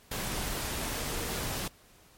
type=tone in noise; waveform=sine; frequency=466.2 Hz; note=A#4; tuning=in tune; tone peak=-44 dBFS; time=0.97-1.41 s; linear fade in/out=5 ms; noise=pink; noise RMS=-34 dBFS; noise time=0.11-1.68 s; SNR=-13 dB; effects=pink hiss -59 dBFS RMS until 2.17 s + MP3 64 kbps